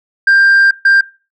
sine tone bursts at uneven times, 1589 Hz, G6, 23 cents sharp, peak -3 dBFS, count 2, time 0.27-0.71 / 0.85-1.01 s, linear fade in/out 5 ms, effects noise-tail reverb RT60 0.3 s tail -18 dB re dry + tanh soft clip ceiling -4 dBFS

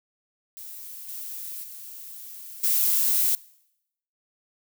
violet noise with level steps, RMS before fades -40 / -36 / -41 / -22 dBFS, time 0.57-3.35 s, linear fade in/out 0 ms, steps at 1.08 / 1.63 / 2.63 s, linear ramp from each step 10 ms, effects noise-tail reverb RT60 0.8 s tail -22 dB re dry

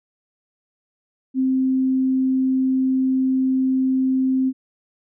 sine tone, 261.6 Hz, C4, in tune, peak -16 dBFS, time 1.34-4.53 s, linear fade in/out 50 ms, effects none

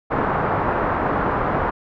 white low-pass noise, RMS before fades -21 dBFS, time 0.1-1.71 s, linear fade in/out 20 ms, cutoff 1300 Hz, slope 24 dB/octave, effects none

